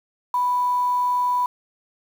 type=tone with quantisation; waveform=sine; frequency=987.8 Hz; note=B5; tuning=in tune; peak=-18 dBFS; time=0.34-1.46 s; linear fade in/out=2 ms; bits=7; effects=none